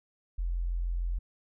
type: tone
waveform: sine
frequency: 43.31 Hz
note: F1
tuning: 14 cents flat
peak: -28 dBFS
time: 0.38-1.19 s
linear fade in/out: 10 ms
effects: none